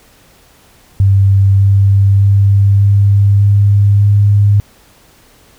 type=tone with pitch steps; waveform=sine; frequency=98 / 98.8 / 99.6 / 100.41 / 101.22 / 102.04 Hz; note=G2 / G2 / G2 / G2 / G#2 / G#2; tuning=0 / +14 / +28 / +42 / -44 / -30 cents; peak=-5 dBFS; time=1-4.6 s; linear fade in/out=0 ms; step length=600 ms; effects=pink hiss -46 dBFS RMS until 5.58 s